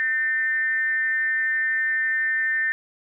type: tone with frequency modulation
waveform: sine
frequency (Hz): 1803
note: A6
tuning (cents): +42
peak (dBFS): -20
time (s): 0-2.72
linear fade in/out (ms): 0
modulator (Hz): 275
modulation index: 0.43
effects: none